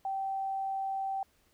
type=tone; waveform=sine; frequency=776 Hz; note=G5; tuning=18 cents flat; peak=-31 dBFS; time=0.05-1.23 s; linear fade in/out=2 ms; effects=pink hiss -69 dBFS RMS until 1.53 s